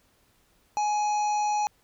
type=harmonic tone with a mistuned harmonic; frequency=838 Hz; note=G#5; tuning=15 cents sharp; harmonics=1 / 3 / 5 / 7 / 8; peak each=-23 / -40 / -45 / -40 / -47 dBFS; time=0.77-1.67 s; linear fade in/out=0 ms; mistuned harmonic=8; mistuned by=+30 cents; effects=pink hiss -65 dBFS RMS until 1.83 s